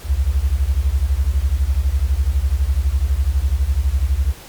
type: beating tone pair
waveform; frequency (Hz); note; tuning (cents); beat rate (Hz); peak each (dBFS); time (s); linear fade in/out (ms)
sine; 61.74 / 73.74; B1 / D2; 0 / +8; 12; -17; 0.04-4.35; 50
effects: pink hiss -39 dBFS RMS until 4.48 s + MP3 96 kbps